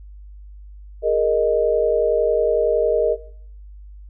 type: chord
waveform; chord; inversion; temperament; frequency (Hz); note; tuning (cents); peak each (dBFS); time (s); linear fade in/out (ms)
sine; Ab suspended second; none; equal; 415.3 / 466.2 / 622.3; Ab4 / Bb4 / Eb5; 0 / 0 / 0; -22 / -18 / -19; 1.02-3.17; 50
effects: noise-tail reverb RT60 0.6 s tail -18 dB re dry + added 50 Hz sine -37 dBFS peak until 4.09 s